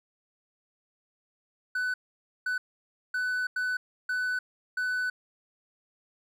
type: tone bursts at uneven times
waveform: triangle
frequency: 1498 Hz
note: F#6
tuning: 21 cents sharp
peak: -25 dBFS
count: 6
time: 1.75-1.94 / 2.46-2.58 / 3.14-3.47 / 3.56-3.77 / 4.09-4.39 / 4.77-5.1 s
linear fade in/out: 5 ms
effects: none